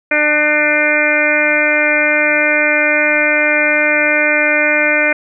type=harmonic tone; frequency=299.8 Hz; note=D4; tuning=36 cents sharp; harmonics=1 / 2 / 3 / 4 / 5 / 6 / 7 / 8; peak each=-22 / -17 / -28 / -28 / -17 / -20 / -16 / -16 dBFS; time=0.11-5.13 s; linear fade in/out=5 ms; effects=none